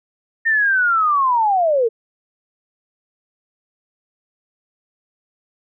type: linear sweep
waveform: sine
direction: down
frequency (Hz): 1833 to 434.3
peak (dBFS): -13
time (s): 0.45-1.89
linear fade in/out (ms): 20
effects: none